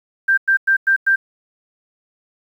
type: tone bursts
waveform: sine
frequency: 1578 Hz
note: G6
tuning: 11 cents sharp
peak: -11 dBFS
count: 5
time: 0.28-1.16 s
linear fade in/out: 10 ms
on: 96 ms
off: 100 ms
effects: 8-bit